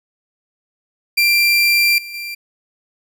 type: tone with level steps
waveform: 30% pulse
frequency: 2368 Hz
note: D7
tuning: 14 cents sharp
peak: -9 / -27 / -23 dBFS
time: 1.17-2.35 s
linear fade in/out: 10 ms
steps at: 1.98 / 2.14 s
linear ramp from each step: 2 ms
effects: none